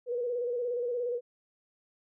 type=tone with vibrato; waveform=sine; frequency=485 Hz; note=B4; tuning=31 cents flat; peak=-29 dBFS; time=0.06-1.21 s; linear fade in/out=50 ms; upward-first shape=square; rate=17 Hz; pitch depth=41 cents each way; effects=none